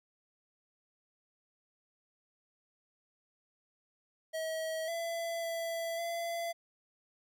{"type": "tone with pitch steps", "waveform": "square", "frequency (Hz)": [640, 671, 666, 678], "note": ["D#5", "E5", "E5", "E5"], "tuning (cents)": [49, 31, 18, 49], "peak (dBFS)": -35, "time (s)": [4.33, 6.53], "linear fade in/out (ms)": 20, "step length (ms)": 550, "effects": ["12-bit"]}